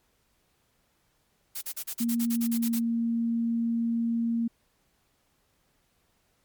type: noise bursts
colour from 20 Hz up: blue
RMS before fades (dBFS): -34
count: 12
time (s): 1.55-2.793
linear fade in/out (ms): 10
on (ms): 66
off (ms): 41
type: tone with pitch glide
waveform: sine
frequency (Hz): 233.8 to 231.6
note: A#3 to A#3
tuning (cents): +5 to -11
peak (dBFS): -24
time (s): 2-4.48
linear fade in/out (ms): 10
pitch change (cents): -16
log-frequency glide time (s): 2.26-2.59
effects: pink hiss -70 dBFS RMS until 6.44 s + MP3 96 kbps